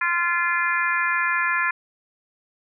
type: harmonic tone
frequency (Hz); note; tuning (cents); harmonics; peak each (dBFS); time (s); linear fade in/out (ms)
345.8; F4; -17; 3 / 4 / 5 / 6 / 7; -26 / -26 / -23 / -29 / -29; 0.01-1.71; 5
effects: none